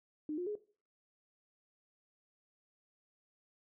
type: tone with pitch steps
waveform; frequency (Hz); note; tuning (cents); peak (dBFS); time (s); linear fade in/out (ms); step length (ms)
sine; 303.2 / 356.4 / 419; D#4 / F4 / G#4; -45 / +35 / +15; -35; 0.29-0.554; 2; 88
effects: noise-tail reverb RT60 0.4 s tail -17 dB re dry